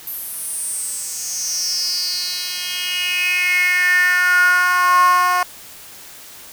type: tone with high-pass filter sweep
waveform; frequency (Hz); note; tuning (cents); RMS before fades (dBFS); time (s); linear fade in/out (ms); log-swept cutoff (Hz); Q
10% pulse; 360.5; F#4; -45; -18; 0.07-5.43; 2; 12000 to 880; 6.8
effects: white hiss -39 dBFS RMS until 6.52 s